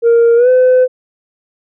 sine tone with pitch glide, 466.2 to 508.4 Hz, A#4 to C5, 0 to -50 cents, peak -3 dBFS, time 0.02-0.88 s, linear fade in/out 50 ms, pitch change +150 cents, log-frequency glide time 0.36-0.49 s, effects tanh soft clip ceiling -4 dBFS

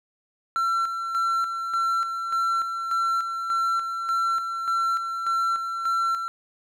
triangle tone with tremolo, 1352 Hz, E6, 43 cents sharp, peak -19 dBFS, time 0.56-6.28 s, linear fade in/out 0 ms, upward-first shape square, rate 1.7 Hz, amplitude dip 50%, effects none

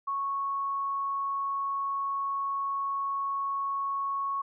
sine tone, 1105 Hz, C#6, 6 cents flat, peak -28 dBFS, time 0.07-4.42 s, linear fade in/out 10 ms, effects none

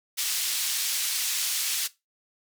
pink band-pass noise, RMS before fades -28 dBFS, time 0.17-1.88 s, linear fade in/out 20 ms, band 3500 to 16000 Hz, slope 12 dB/octave, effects noise-tail reverb RT60 0.2 s tail -17 dB re dry

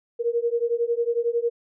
sine beating tone pair, 465 / 476 Hz, A#4 / A#4, -4 / +36 cents, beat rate 11 Hz, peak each -24 dBFS, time 0.19-1.5 s, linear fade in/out 20 ms, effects none

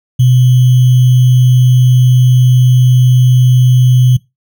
sine tone with sample-and-hold, 126 Hz, B2, 35 cents sharp, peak -4 dBFS, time 0.19-4.17 s, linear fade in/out 10 ms, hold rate 3150 Hz, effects noise-tail reverb RT60 0.2 s tail -20 dB re dry

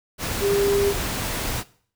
sine tone in noise, 401.2 Hz, G4, 40 cents sharp, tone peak -18 dBFS, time 0.4-0.94 s, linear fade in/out 50 ms, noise pink, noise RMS -27 dBFS, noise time 0.18-1.64 s, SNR +6 dB, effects noise-tail reverb RT60 0.5 s tail -19 dB re dry

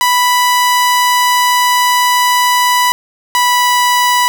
sawtooth tone pair in turn, 987.8 / 984.3 Hz, B5 / B5, 0 / -6 cents, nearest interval unison, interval 6 cents, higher first, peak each -5 dBFS, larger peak neither, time 0.01-2.92 / 3.35-4.28 s, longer first, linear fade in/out 0 ms, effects none

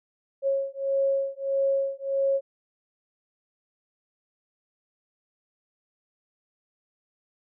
sine beating tone pair, 546 / 547.6 Hz, C#5 / C#5, -26 / -21 cents, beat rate 1.6 Hz, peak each -26 dBFS, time 0.42-2.41 s, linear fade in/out 50 ms, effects none

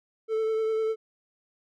triangle tone with vibrato, 441.1 Hz, A4, 4 cents sharp, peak -22 dBFS, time 0.28-0.96 s, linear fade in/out 50 ms, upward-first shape sine, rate 10 Hz, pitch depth 16 cents each way, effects none

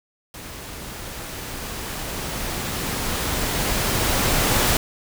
pink noise with level ramp, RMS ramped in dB -37 to -18 dBFS, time 0.34-4.77 s, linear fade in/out 2 ms, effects none

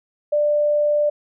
sine tone, 592 Hz, D5, 14 cents sharp, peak -15 dBFS, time 0.32-1.1 s, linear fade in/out 10 ms, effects none

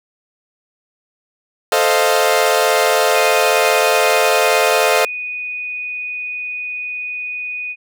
sawtooth chord, F dominant seventh, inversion first, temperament equal, 440 / 523.3 / 622.3 / 698.5 Hz, A4 / C5 / Eb5 / F5, 0 / 0 / 0 / 0 cents, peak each -14 dBFS, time 1.72-5.05 s, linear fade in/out 2 ms
sine tone, 2479 Hz, D#7, 7 cents flat, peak -22 dBFS, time 3.12-7.76 s, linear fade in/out 50 ms
effects none

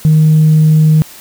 sine tone, 155.56 Hz, D#3, in tune, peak -3 dBFS, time 0.05-1.02 s, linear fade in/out 0 ms, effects tanh soft clip ceiling -1 dBFS + white hiss -35 dBFS RMS until 1.2 s

